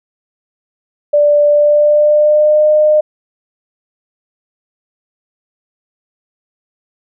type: tone with pitch glide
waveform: sine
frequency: 587.3 to 608.7 Hz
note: D5 to D#5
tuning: 0 to -38 cents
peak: -6 dBFS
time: 1.13-3.01 s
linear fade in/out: 10 ms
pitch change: +62 cents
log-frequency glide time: 1.47-2.69 s
effects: none